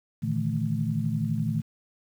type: tone cluster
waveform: sine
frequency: 115 / 150.4 / 162.2 / 218 Hz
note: A#2 / D3 / E3 / A3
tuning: -23 / +42 / -28 / -16 cents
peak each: -30 dBFS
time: 0.22-1.62 s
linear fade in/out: 20 ms
effects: 9-bit